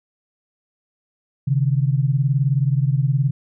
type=beating tone pair; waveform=sine; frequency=132.3 / 151.3 Hz; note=C3 / D#3; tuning=+20 / -48 cents; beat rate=19 Hz; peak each=-17 / -20 dBFS; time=1.47-3.31 s; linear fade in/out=10 ms; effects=none